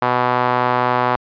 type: tone with band-pass filter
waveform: sawtooth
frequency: 124.1 Hz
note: B2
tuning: 9 cents sharp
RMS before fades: -17 dBFS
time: 0.02-1.16 s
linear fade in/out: 0 ms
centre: 990 Hz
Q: 2
effects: resampled to 11025 Hz